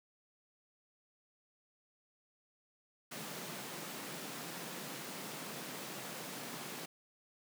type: high-pass noise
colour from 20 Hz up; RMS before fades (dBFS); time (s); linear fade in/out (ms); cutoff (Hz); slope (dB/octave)
pink; -45; 3.11-6.86; 10; 140; 48
effects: none